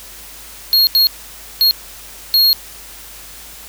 square tone bursts at uneven times, 4280 Hz, C8, 38 cents sharp, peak -9 dBFS, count 4, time 0.73-0.87 / 0.95-1.07 / 1.61-1.71 / 2.34-2.53 s, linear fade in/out 0 ms, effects added 50 Hz sine -44 dBFS peak until 3.68 s + white hiss -36 dBFS RMS until 3.68 s

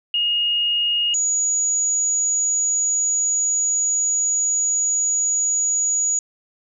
sine tone pair in turn, 2860 / 6818 Hz, F7 / G#8, +41 / +45 cents, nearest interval octave + minor third, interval 1504 cents, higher second, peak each -17 dBFS, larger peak neither, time 0.14-1.14 / 1.14-6.19 s, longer second, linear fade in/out 2 ms, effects none

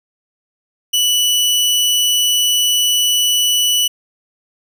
sawtooth tone, 2960 Hz, F#7, in tune, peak -9 dBFS, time 0.93-3.88 s, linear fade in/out 10 ms, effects none

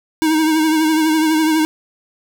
square tone with vibrato, 314.5 Hz, D#4, 19 cents sharp, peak -13 dBFS, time 0.22-1.65 s, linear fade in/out 0 ms, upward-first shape triangle, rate 12 Hz, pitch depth 50 cents each way, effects none

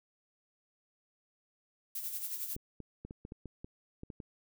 violet noise with tremolo, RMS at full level -37 dBFS, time 1.95-2.56 s, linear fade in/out 5 ms, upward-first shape sine, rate 11 Hz, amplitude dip 55%
clicks, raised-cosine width 3 ms, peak -31 dBFS, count 11, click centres 2.564 / 2.803 / 3.05 / 3.109 / 3.251 / 3.321 / 3.457 / 3.645 / 4.034 / 4.102 / 4.202 s
effects none

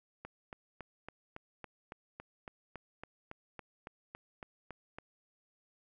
click train, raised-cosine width 0.5 ms, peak -29 dBFS, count 18, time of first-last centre 0.25-4.985 s, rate 3.59 Hz, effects none

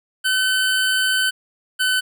25% pulse tone pair in turn, 1522 / 1514.5 Hz, F#6 / F#6, +48 / +40 cents, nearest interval unison, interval 8 cents, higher first, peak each -13 dBFS, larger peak neither, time 0.24-1.31 / 1.79-2.01 s, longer first, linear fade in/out 20 ms, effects 9-bit

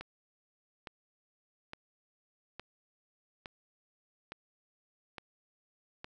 click train, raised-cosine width 0.3 ms, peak -26 dBFS, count 8, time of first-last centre 0.01-6.044 s, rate 1.16 Hz, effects none

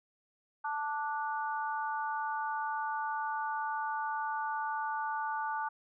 sine chord, D major, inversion second, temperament just, 881 / 1174.7 / 1468.3 Hz, A5 / D6 / F#6, +2 / 0 / -14 cents, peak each -34 / -39 / -39 dBFS, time 0.64-5.69 s, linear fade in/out 10 ms, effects none

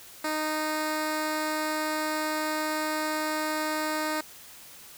10% pulse tone, 308.9 Hz, D#4, 12 cents flat, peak -19 dBFS, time 0.24-4.21 s, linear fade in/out 5 ms, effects white hiss -48 dBFS RMS until 4.97 s

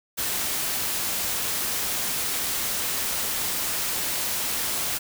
white noise, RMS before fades -27 dBFS, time 0.17-4.99 s, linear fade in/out 20 ms, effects none

